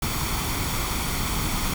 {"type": "noise with comb filter", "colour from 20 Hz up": "pink", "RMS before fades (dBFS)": -26, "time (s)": [0.02, 1.74], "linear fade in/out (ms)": 5, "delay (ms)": 0.89, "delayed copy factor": 0.5, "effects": []}